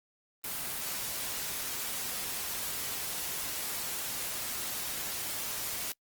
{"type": "noise", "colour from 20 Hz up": "white", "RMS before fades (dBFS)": -36, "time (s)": [0.44, 5.92], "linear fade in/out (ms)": 0, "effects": ["noise-tail reverb RT60 0.1 s tail -26 dB re dry", "Opus 24 kbps"]}